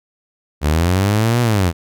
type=linear two-way sweep; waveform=sawtooth; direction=up then down; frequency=70.7 to 122.7 to 80.1 Hz; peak=-9 dBFS; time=0.61-1.73 s; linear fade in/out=50 ms; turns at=1.41 s; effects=none